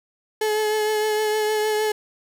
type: tone with vibrato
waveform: 35% pulse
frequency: 428.2 Hz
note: A4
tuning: 47 cents flat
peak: -18 dBFS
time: 0.41-1.92 s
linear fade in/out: 5 ms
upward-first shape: triangle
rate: 6.5 Hz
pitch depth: 24 cents each way
effects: none